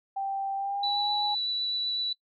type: tone with pitch glide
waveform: sine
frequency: 784 to 830.6 Hz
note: G5 to G#5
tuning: 0 to 0 cents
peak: -28 dBFS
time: 0.16-1.35 s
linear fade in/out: 10 ms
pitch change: +100 cents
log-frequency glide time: 0.56-1.11 s
type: tone with vibrato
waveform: sine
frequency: 3951 Hz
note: B7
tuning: in tune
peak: -27 dBFS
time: 0.83-2.13 s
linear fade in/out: 5 ms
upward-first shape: triangle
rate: 7.9 Hz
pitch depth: 9 cents each way
effects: noise-tail reverb RT60 0.1 s tail -21 dB re dry